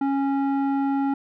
square tone with low-pass filter, 275.5 Hz, C#4, 11 cents flat, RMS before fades -23 dBFS, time 0.01-1.14 s, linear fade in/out 5 ms, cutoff 1000 Hz, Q 1.3, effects none

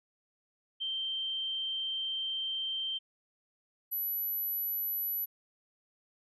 sine tone pair in turn, 3136 / 11898 Hz, G7 / F#9, 0 / +8 cents, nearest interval octave + major seventh, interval 2308 cents, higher second, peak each -32 / -31 dBFS, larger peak second, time 0.8-2.99 / 3.91-5.26 s, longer first, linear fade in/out 20 ms, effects none

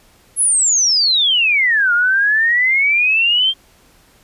sine exponential two-way sweep, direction down then up, 11000 to 1400 to 3202 Hz, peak -11 dBFS, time 0.36-3.54 s, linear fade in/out 50 ms, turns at 1.93 s, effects pink hiss -51 dBFS RMS until 4.23 s + resampled to 32000 Hz

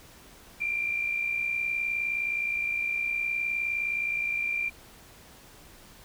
sine tone with amplitude modulation, 2373 Hz, D7, 17 cents sharp, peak -24 dBFS, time 0.6-4.7 s, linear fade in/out 20 ms, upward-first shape sine, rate 59.4 Hz, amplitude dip 55%, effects pink hiss -52 dBFS RMS until 6.04 s

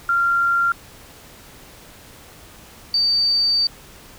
sine tone pair in turn, 1384 / 4611 Hz, F6 / D8, -16 / -33 cents, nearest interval octave + major sixth, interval 2083 cents, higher second, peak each -15 dBFS, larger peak neither, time 0.09-0.72 / 2.94-3.67 s, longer second, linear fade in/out 2 ms, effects pink hiss -44 dBFS RMS until 4.18 s

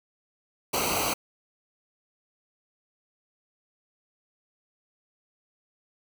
pink noise with comb filter, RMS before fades -27 dBFS, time 0.73-1.14 s, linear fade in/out 10 ms, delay 0.57 ms, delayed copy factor -0.9, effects none

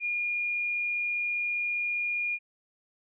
sine tone, 2425 Hz, D#7, 45 cents flat, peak -27 dBFS, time 0-2.39 s, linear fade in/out 50 ms, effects none

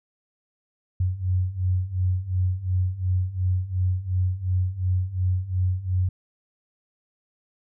sine beating tone pair, 90.3 / 93.1 Hz, F#2 / F#2, -42 / +11 cents, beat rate 2.8 Hz, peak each -26 / -23 dBFS, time 1-6.09 s, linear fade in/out 5 ms, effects none

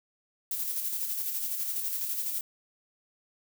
violet noise with tremolo, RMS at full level -31 dBFS, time 0.51-2.41 s, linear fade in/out 2 ms, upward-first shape square, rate 12 Hz, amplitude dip 35%, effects none

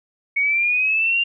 sine linear sweep, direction up, 2217 to 2800 Hz, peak -16 dBFS, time 0.36-1.24 s, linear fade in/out 10 ms, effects none

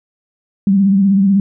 sine tone with vibrato, 196 Hz, G3, in tune, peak -8 dBFS, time 0.67-1.4 s, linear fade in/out 2 ms, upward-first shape triangle, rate 16 Hz, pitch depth 72 cents each way, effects none

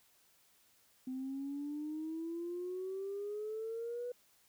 sine exponential sweep, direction up, 255.5 to 493.9 Hz, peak -37 dBFS, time 1.07-4.12 s, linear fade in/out 5 ms, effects tanh soft clip ceiling -33 dBFS + white hiss -69 dBFS RMS until 4.48 s

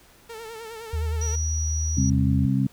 sawtooth tone with vibrato, 450.1 Hz, A4, 39 cents sharp, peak -32 dBFS, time 0.29-1.36 s, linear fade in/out 10 ms, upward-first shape sine, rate 9.7 Hz, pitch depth 61 cents each way
sine tone with pitch glide, 77.78 to 81.69 Hz, D#2 to E2, 0 to -15 cents, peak -23 dBFS, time 0.93-2.46 s, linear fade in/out 5 ms, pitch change +85 cents, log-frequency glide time 1.91-2.21 s
sine tone, 5810 Hz, F#8, 32 cents flat, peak -29 dBFS, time 1.21-2.1 s, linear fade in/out 5 ms
harmonic tone, 66.4 Hz, C2, 26 cents sharp, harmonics 2 / 3 / 4, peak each -22 / -24 / -25 dBFS, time 1.97-2.67 s, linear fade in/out 5 ms
effects pink hiss -54 dBFS RMS until 2.72 s

